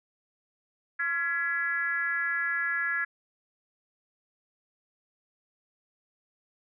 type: tone with frequency modulation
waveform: sine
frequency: 1684 Hz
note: G#6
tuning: 24 cents sharp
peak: -26 dBFS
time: 0.99-3.05 s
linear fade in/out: 10 ms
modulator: 307 Hz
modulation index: 0.87
effects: none